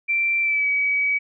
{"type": "tone with pitch glide", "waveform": "sine", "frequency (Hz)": [2350, 2274], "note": ["D7", "C#7"], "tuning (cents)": [1, 44], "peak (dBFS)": -18, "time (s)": [0.08, 1.19], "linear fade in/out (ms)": 20, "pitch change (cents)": -57, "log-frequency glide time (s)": [0.41, 0.68], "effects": []}